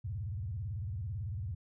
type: tone with vibrato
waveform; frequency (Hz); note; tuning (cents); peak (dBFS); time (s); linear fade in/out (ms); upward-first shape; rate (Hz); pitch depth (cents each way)
sine; 96.4; G2; -28; -35; 0.04-1.55; 10; square; 18; 280
effects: none